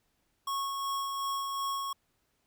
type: tone with tremolo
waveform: square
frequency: 1100 Hz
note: C#6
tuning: 14 cents flat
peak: -31 dBFS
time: 0.47-1.93 s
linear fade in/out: 5 ms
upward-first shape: sine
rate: 2.7 Hz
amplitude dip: 30%
effects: pink hiss -75 dBFS RMS until 2.46 s